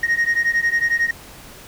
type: beating tone pair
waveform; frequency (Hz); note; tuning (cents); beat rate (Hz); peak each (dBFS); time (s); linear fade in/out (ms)
sine; 1863 / 1874; A#6 / A#6; -2 / +9; 11; -17; 0.03-1.11; 5
effects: tanh soft clip ceiling -13 dBFS + pink hiss -41 dBFS RMS until 1.67 s